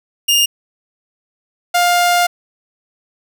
sawtooth tone pair in turn, 2824 / 704.1 Hz, F7 / F5, +19 / +14 cents, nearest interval 2 octaves, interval 2405 cents, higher first, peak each -7 dBFS, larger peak neither, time 0.28-0.46 / 1.74-2.27 s, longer second, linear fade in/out 10 ms, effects none

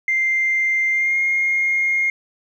sine tone with pitch glide, 2093 to 2135 Hz, C7 to C7, 0 to +34 cents, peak -15 dBFS, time 0.08-2.1 s, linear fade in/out 2 ms, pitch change +34 cents, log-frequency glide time 0.91-1.18 s, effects tanh soft clip ceiling -11 dBFS + 9-bit

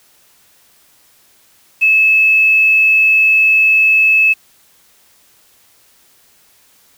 sine tone with quantisation, 2600 Hz, E7, 24 cents flat, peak -7 dBFS, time 1.81-4.34 s, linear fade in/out 20 ms, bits 6, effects white hiss -51 dBFS RMS until 6.97 s

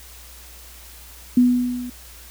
sine tone with level ramp, 246.9 Hz, B3, in tune, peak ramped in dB -9 to -29 dBFS, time 1.37-1.9 s, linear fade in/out 5 ms, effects added 60 Hz sine -44 dBFS peak until 2.3 s + white hiss -44 dBFS RMS until 2.3 s

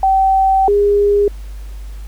sine tone pair in turn, 770 / 407.9 Hz, G5 / G#4, -31 / -31 cents, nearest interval major seventh, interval 1100 cents, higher first, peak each -9 dBFS, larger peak neither, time 0.03-0.68 / 0.68-1.28 s, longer first, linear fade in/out 2 ms, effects added 50 Hz sine -26 dBFS peak until 2.07 s + pink hiss -46 dBFS RMS until 2.07 s

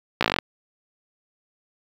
slowing click train, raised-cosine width 0.3 ms, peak -3 dBFS, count 10, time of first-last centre 0.21-0.386 s, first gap 16 ms, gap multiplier 1.05, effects high-pass 100 Hz 12 dB/octave + 7-bit

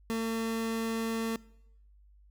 30% pulse tone, 226 Hz, A3, 47 cents sharp, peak -27 dBFS, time 0.1-1.36 s, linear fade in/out 0 ms, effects noise-tail reverb RT60 0.8 s tail -22 dB re dry + added 50 Hz sine -56 dBFS peak until 2.3 s

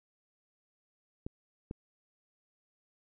clicks, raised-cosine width 3 ms, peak -25 dBFS, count 2, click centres 1.265 / 1.711 s, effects none

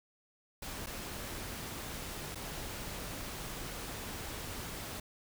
pink noise with dropouts, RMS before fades -42 dBFS, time 0.62-5 s, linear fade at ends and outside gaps 5 ms, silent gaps 0.862-0.868 / 2.348-2.355 s, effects none

